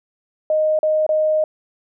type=tone with dropouts; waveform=sine; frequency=620 Hz; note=D#5; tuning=6 cents flat; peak=-14 dBFS; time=0.5-1.44 s; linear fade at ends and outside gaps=2 ms; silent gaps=0.79-0.83 / 1.065-1.091 s; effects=none